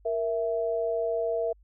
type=tone pair together; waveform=sine; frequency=466.7 / 660 Hz; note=A#4 / E5; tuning=+2 / +2 cents; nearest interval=tritone; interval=600 cents; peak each=-28 / -28 dBFS; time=0.05-1.53 s; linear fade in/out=10 ms; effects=added 50 Hz sine -55 dBFS peak until 1.63 s